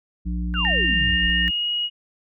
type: harmonic tone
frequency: 59.4 Hz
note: A#1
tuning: 33 cents sharp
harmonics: 1 / 3 / 5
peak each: -24 / -28 / -37 dBFS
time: 0.25-1.51 s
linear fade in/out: 20 ms
type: exponential sweep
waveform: sine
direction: down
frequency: 1566 to 34.65 Hz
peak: -28 dBFS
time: 0.54-1.3 s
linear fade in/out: 0 ms
type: tone with pitch glide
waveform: sine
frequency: 2794 to 2893 Hz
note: F7 to F#7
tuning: 0 to -40 cents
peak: -21 dBFS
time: 0.54-1.9 s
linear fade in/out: 50 ms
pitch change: +60 cents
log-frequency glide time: 0.92-1.71 s
type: tone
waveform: sine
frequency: 1831 Hz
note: A#6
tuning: 32 cents flat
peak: -21 dBFS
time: 0.65-1.48 s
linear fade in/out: 0 ms
effects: none